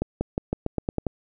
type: accelerating click train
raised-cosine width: 2 ms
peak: -11 dBFS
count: 9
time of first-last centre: 0.02-1.067 s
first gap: 190 ms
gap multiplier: 0.89
effects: none